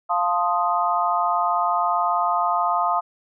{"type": "chord", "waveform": "sine", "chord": "F dominant seventh", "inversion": "none", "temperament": "equal", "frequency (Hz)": [698.5, 880, 1046.5, 1244.5], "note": ["F5", "A5", "C6", "Eb6"], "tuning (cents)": [0, 0, 0, 0], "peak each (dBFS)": [-23, -25, -25, -23], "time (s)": [0.09, 3.01], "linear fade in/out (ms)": 20, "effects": []}